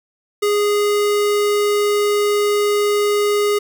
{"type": "tone", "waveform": "square", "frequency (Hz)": 413, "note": "G#4", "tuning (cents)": -10, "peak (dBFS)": -15, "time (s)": [0.42, 3.59], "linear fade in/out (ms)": 10, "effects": ["9-bit"]}